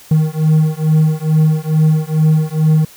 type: beating tone pair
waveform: triangle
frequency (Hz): 155 / 157.3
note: D#3 / D#3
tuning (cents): -6 / +19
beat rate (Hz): 2.3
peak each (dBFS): -11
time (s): 0.11-2.85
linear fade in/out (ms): 5
effects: white hiss -41 dBFS RMS until 2.96 s